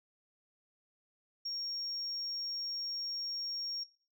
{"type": "tone", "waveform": "sine", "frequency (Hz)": 5560, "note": "F8", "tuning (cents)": -9, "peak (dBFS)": -34, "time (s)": [1.45, 3.84], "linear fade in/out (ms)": 10, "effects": ["noise-tail reverb RT60 0.4 s tail -18 dB re dry", "tanh soft clip ceiling -31 dBFS"]}